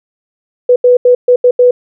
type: tone bursts at uneven times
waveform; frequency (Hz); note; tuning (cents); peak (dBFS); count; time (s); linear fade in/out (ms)
sine; 493.9; B4; 0; -3; 6; 0.69-0.76 / 0.84-0.97 / 1.05-1.15 / 1.28-1.36 / 1.44-1.51 / 1.59-1.71; 5
effects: none